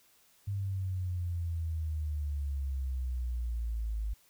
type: exponential sweep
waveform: sine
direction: down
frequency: 100.7 to 52.3 Hz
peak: -31 dBFS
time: 0.47-4.14 s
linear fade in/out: 10 ms
effects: white hiss -65 dBFS RMS until 4.29 s